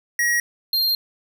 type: tone pair in turn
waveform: square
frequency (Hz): 1900 / 4195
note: A#6 / C8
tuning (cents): +33 / +4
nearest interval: octave + major second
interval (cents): 1371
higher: second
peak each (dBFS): -18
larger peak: neither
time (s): 0.19-0.4 / 0.73-0.95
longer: second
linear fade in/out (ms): 2
effects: none